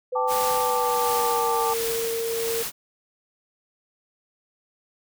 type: tone with pitch glide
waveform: sine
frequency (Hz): 503 to 458.6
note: B4 to A#4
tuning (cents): +32 to -28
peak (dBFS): -25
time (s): 0.12-2.63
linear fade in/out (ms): 10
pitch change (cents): -160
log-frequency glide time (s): 0.48-1.78
type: chord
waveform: sine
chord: G suspended second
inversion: none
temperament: equal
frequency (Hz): 784 / 880 / 1174.7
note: G5 / A5 / D6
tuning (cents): 0 / 0 / 0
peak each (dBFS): -29 / -25 / -27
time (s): 0.15-1.74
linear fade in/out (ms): 10
type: noise with tremolo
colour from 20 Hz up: white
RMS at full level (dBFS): -29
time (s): 0.27-2.72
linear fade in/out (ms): 50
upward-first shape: triangle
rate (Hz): 1.4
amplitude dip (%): 45
effects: none